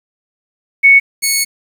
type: tone pair in turn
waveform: sine / 10% pulse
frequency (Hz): 2217 / 2208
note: C#7 / C#7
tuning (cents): 0 / -7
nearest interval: unison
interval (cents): 7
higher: first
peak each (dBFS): -3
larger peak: neither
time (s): 0.83-1 / 1.22-1.45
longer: second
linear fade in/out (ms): 20
effects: 7-bit